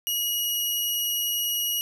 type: tone pair together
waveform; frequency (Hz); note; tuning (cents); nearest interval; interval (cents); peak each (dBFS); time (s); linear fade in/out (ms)
sawtooth; 2898 / 5796; F#7 / F#8; -37 / -37; octave; 1200; -23; 0.07-1.81; 0
effects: none